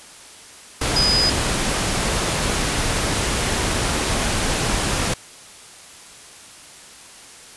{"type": "tone in noise", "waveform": "sine", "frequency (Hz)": 4978, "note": "D#8", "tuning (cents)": 0, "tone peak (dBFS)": -16, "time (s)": [0.96, 1.3], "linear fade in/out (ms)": 5, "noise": "pink", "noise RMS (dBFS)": -21, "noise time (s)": [0.81, 5.14], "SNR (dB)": 2, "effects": ["white hiss -42 dBFS RMS until 7.56 s", "resampled to 24000 Hz"]}